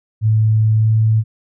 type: tone with pitch glide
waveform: sine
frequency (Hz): 109.3 to 110.25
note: A2 to A2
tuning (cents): -11 to +4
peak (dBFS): -10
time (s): 0.21-1.24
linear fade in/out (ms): 50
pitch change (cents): +15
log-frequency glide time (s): 0.76-0.89
effects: none